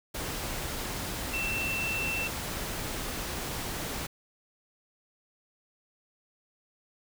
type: tone in noise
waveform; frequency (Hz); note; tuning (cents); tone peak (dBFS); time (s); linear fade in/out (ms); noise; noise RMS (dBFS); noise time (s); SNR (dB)
sine; 2684; E7; +31; -30; 1.33-2.28; 10; pink; -35; 0.14-4.07; +2
effects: none